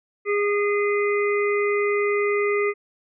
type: harmonic tone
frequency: 410 Hz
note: G#4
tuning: 22 cents flat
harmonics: 1 / 3 / 5 / 6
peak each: -20 / -29 / -27 / -34 dBFS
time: 0.25-2.74 s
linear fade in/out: 50 ms
effects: none